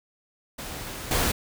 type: noise with level steps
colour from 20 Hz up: pink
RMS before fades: -36 / -24 dBFS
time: 0.58-1.32 s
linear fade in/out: 10 ms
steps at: 1.11 s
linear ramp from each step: 2 ms
effects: none